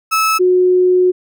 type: tone pair in turn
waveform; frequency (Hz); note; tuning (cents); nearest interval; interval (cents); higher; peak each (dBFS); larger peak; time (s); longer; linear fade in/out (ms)
35% pulse / sine; 1302 / 364.6; E6 / F#4; -22 / -25; octave + minor seventh; 2203; first; -10 / -8; second; 0.11-0.39 / 0.39-1.12; second; 20
effects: none